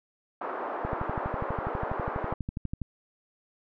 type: band-pass noise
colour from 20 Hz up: white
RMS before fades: -34 dBFS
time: 0.41-2.34 s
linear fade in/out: 5 ms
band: 320 to 1200 Hz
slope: 24 dB/octave
type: click train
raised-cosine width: 5 ms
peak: -20 dBFS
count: 25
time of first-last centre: 0.85-2.817 s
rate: 12.2 Hz
effects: none